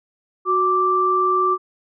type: tone pair together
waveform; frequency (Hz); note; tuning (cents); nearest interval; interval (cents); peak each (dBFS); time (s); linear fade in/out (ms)
sine; 369.5 / 1173; F#4 / D6; -2 / -2; octave + minor sixth; 2000; -21 / -16; 0.45-1.58; 50
effects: none